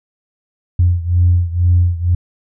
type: beating tone pair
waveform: sine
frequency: 87.3 / 89.4 Hz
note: F2 / F2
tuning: 0 / +41 cents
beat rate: 2.1 Hz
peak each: -11 / -14 dBFS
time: 0.79-2.15 s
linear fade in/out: 5 ms
effects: tanh soft clip ceiling -3 dBFS